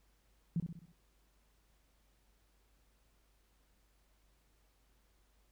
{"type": "tone with echo", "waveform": "sine", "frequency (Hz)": 167.9, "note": "E3", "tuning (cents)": 32, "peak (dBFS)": -30, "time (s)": [0.56, 0.6], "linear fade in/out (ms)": 2, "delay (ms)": 64, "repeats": 5, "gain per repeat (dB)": -6, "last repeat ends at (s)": 0.92, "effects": ["added 50 Hz sine -70 dBFS peak until 5.51 s", "pink hiss -75 dBFS RMS until 5.51 s"]}